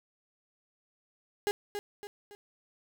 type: tone with echo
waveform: 35% pulse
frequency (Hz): 410.4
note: G#4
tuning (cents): -21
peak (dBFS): -25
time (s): 1.47-1.51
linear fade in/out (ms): 0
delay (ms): 280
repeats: 3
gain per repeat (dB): -7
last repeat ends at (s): 2.35
effects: none